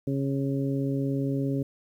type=harmonic tone; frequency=137.3 Hz; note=C#3; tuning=16 cents flat; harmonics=1 / 2 / 3 / 4; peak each=-28 / -28 / -34 / -38 dBFS; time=0.07-1.63 s; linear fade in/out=5 ms; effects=10-bit